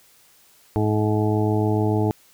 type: harmonic tone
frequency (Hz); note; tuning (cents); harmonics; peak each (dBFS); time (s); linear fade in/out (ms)
106.8; G#2; +49; 1 / 2 / 3 / 4 / 6 / 7 / 8; -21 / -27 / -24 / -25 / -32 / -32 / -31; 0.76-2.11; 0
effects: white hiss -55 dBFS RMS until 2.33 s